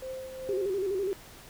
sine tone with tremolo, 522 Hz, C5, 4 cents flat, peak -34 dBFS, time 0.02-0.66 s, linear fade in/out 5 ms, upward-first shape triangle, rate 2.6 Hz, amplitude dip 55%
sine tone with vibrato, 387 Hz, G4, 22 cents flat, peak -27 dBFS, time 0.49-1.13 s, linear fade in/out 0 ms, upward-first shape square, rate 12 Hz, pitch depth 70 cents each way
effects pink hiss -50 dBFS RMS until 1.49 s

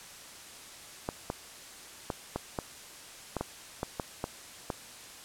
clicks, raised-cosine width 1 ms, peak -17 dBFS, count 11, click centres 1.089 / 1.301 / 2.102 / 2.36 / 2.588 / 3.367 / 3.41 / 3.831 / 3.998 / 4.241 / 4.702 s, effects white hiss -48 dBFS RMS until 5.24 s + low-pass 10000 Hz 12 dB/octave

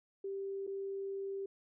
sine tone with dropouts, 392 Hz, G4, in tune, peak -37 dBFS, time 0.24-1.46 s, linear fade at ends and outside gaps 5 ms, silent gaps 0.668-0.674 s, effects none

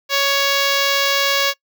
5% pulse tone with notch filter, 557 Hz, C#5, 8 cents sharp, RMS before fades -17 dBFS, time 0.09-1.54 s, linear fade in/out 50 ms, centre 8400 Hz, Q 1, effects noise-tail reverb RT60 0.1 s tail -23 dB re dry

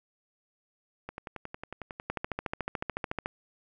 two click trains, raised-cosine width 0.5 ms, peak -23 / -16 dBFS, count 11 / 17, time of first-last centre 1.09-1.999 / 2.1-3.259 s, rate 11 / 13.8 Hz, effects none

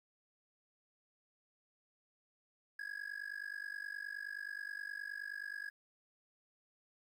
triangle tone with amplitude modulation, 1661.2 Hz, G#6, in tune, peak -36 dBFS, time 2.79-5.7 s, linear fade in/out 5 ms, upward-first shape sine, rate 49.5 Hz, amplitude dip 95%, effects 12-bit

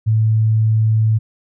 sine tone, 110 Hz, A2, in tune, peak -11 dBFS, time 0.06-1.19 s, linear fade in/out 20 ms, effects none

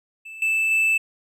triangle tone with level steps, 2637 Hz, E7, in tune, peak -34 / -17 / -15 dBFS, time 0.25-0.98 s, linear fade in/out 10 ms, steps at 0.42 / 0.71 s, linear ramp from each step 2 ms, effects none

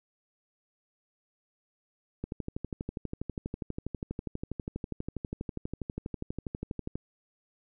click train, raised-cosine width 3 ms, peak -21 dBFS, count 59, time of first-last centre 2.24-6.955 s, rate 12.3 Hz, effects none

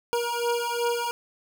25% pulse beating tone pair, 473.2 / 475.9 Hz, A#4 / A#4, +26 / +36 cents, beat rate 2.7 Hz, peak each -24 dBFS, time 0.13-1.11 s, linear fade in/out 0 ms, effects none

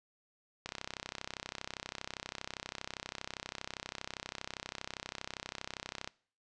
click train, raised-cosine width 0.2 ms, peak -21 dBFS, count 177, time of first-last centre 0.66-6.075 s, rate 32.5 Hz, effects noise-tail reverb RT60 0.5 s tail -23 dB re dry + resampled to 22050 Hz

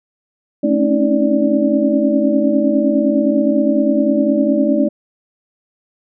sine tone cluster, 217.9 / 272.1 / 281.9 / 317.1 / 584 Hz, A3 / C#4 / C#4 / D#4 / D5, -17 / -32 / +29 / +33 / -10 cents, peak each -18 dBFS, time 0.63-4.89 s, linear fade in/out 10 ms, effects none

